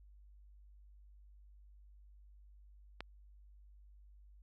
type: click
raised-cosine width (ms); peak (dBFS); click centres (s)
0.3; -26; 3.006
effects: added 50 Hz sine -57 dBFS peak until 4.42 s